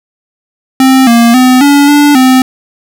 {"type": "tone with pitch steps", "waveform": "square", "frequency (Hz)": [263.1, 233.9, 254.6, 285.1, 291, 258.2], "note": ["C4", "A#3", "C4", "C#4", "D4", "C4"], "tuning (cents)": [10, 6, -47, 49, -16, -23], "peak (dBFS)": -3, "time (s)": [0.8, 2.42], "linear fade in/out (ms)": 2, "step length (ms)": 270, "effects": []}